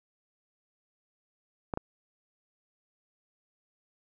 clicks, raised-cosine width 1 ms, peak -17 dBFS, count 2, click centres 1.738 / 1.774 s, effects none

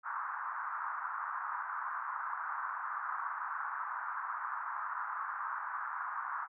pink band-pass noise, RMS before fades -39 dBFS, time 0.03-6.48 s, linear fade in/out 50 ms, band 960 to 1500 Hz, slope 48 dB/octave, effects none

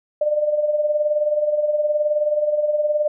sine tone with tremolo, 599 Hz, D5, 34 cents sharp, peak -14 dBFS, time 0.21-3.08 s, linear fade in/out 5 ms, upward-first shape sine, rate 19 Hz, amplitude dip 60%, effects none

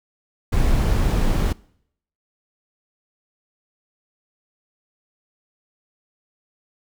brown noise, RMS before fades -18 dBFS, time 0.52-1.53 s, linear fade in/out 10 ms, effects noise-tail reverb RT60 0.7 s tail -23 dB re dry

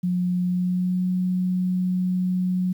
sine tone with pitch glide, 179.5 to 182.85 Hz, F3 to F#3, +48 to -20 cents, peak -20 dBFS, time 0.03-2.73 s, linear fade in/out 10 ms, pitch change +32 cents, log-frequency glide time 0.43-1.07 s, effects 9-bit

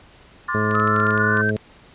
sine chord, D minor seventh, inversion third, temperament equal with one note detuned, 1046.5 / 1174.7 / 1427.1 / 1760 Hz, C6 / D6 / F6 / A6, 0 / 0 / +37 / 0 cents, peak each -27 dBFS, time 0.48-1.42 s, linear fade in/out 10 ms
harmonic tone, 106.8 Hz, G#2, 49 cents sharp, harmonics 1 / 2 / 3 / 4 / 5 / 6, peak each -24 / -24 / -33 / -25 / -33 / -34 dBFS, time 0.54-1.57 s, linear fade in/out 10 ms
clicks, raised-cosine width 0.2 ms, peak -18 dBFS, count 12, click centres 0.711 / 0.752 / 0.799 / 0.875 / 0.963 / 1.001 / 1.068 / 1.107 / 1.177 / 1.372 / 1.493 / 1.567 s
sine linear sweep, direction up, 1264 to 1568 Hz, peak -19 dBFS, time 0.74-1.51 s, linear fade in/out 10 ms
effects pink hiss -49 dBFS RMS until 1.94 s + resampled to 8000 Hz

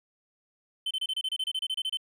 triangle tone bursts, 3073 Hz, G7, 35 cents flat, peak -26 dBFS, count 15, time 0.86-1.972 s, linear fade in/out 5 ms, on 48 ms, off 28 ms, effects none

